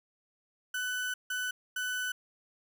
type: tone bursts at uneven times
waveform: 35% pulse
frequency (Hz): 1497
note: F#6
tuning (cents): +20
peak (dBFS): -30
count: 3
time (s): 0.74-1.14 / 1.3-1.51 / 1.76-2.12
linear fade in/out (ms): 5
effects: none